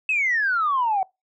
sine exponential sweep, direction down, 2637 to 742 Hz, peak -18 dBFS, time 0.09-1.03 s, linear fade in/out 2 ms, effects noise-tail reverb RT60 0.2 s tail -23 dB re dry + tanh soft clip ceiling -14 dBFS

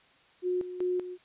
sine tone with tremolo, 361.9 Hz, F#4, 38 cents flat, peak -26 dBFS, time 0.42-1.18 s, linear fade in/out 50 ms, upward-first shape square, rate 2.6 Hz, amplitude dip 70%, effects white hiss -61 dBFS RMS until 1.24 s + resampled to 8000 Hz

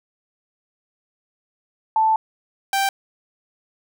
sine / sawtooth tone pair in turn, 880 / 784 Hz, A5 / G5, 0 / 0 cents, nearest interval major second, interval 200 cents, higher first, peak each -14 dBFS, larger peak neither, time 1.96-2.16 / 2.73-2.89 s, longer first, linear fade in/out 2 ms, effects none

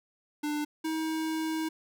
square tone pair in turn, 297.6 / 318.1 Hz, D4 / D#4, +23 / +38 cents, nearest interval minor second, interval 115 cents, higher second, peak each -30 / -30 dBFS, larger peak neither, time 0.43-0.65 / 0.84-1.69 s, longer second, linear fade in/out 10 ms, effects none

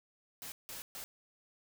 white noise bursts at uneven times, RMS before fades -45 dBFS, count 3, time 0.42-0.52 / 0.69-0.82 / 0.95-1.04 s, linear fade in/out 0 ms, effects none

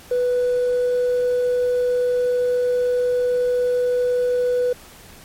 triangle tone with hard clipping, 493.9 Hz, B4, in tune, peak -16 dBFS, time 0.11-4.73 s, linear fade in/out 5 ms, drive 2 dB, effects pink hiss -44 dBFS RMS until 5.24 s + MP3 64 kbps

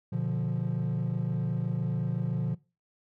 triangle chord, B diminished, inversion none, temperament equal with one note detuned, 121 / 146.83 / 174.61 Hz, B2 / D3 / F3, -35 / 0 / 0 cents, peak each -29 dBFS, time 0.12-2.55 s, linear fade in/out 10 ms, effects noise-tail reverb RT60 0.3 s tail -22 dB re dry + tanh soft clip ceiling -20 dBFS

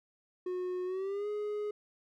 triangle tone with pitch glide, 363.8 to 417.9 Hz, F#4 to G#4, -29 to +11 cents, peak -31 dBFS, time 0.46-1.71 s, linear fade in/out 5 ms, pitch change +240 cents, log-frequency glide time 0.85-1.28 s, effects none

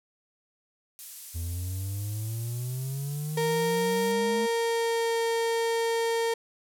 violet noise, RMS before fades -37 dBFS, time 0.99-4.12 s, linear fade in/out 0 ms
triangle exponential sweep, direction up, 82.41 to 220 Hz, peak -28 dBFS, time 1.34-4.47 s, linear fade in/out 20 ms
35% pulse tone with pitch glide, 463.5 to 459.5 Hz, A#4 to A#4, -10 to -25 cents, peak -23 dBFS, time 3.37-6.34 s, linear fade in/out 5 ms, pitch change -15 cents, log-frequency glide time 4.4-5.2 s
effects low-pass 12000 Hz 12 dB/octave

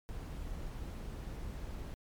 brown noise, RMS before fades -42 dBFS, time 0.09-1.94 s, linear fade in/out 0 ms, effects MP3 96 kbps

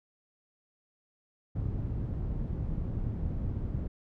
white low-pass noise, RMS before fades -33 dBFS, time 1.55-3.88 s, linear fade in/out 10 ms, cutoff 120 Hz, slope 12 dB/octave, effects none

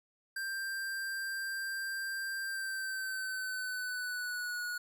square tone with pitch glide, 1580 to 1457.3 Hz, G6 to F#6, +13 to -27 cents, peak -36 dBFS, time 0.36-4.78 s, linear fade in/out 5 ms, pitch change -140 cents, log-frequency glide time 2.42-4.65 s, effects none

